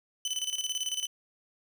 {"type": "tone with tremolo", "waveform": "25% pulse", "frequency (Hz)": 3018, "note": "F#7", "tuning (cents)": 34, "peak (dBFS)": -25, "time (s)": [0.25, 1.07], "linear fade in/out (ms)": 2, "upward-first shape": "square", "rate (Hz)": 18, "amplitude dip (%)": 70, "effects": []}